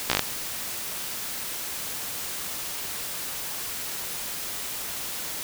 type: slowing click train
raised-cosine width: 0.2 ms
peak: -3 dBFS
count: 6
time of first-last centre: 0.1-0.193 s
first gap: 15 ms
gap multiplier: 1.11
effects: white hiss -33 dBFS RMS until 5.43 s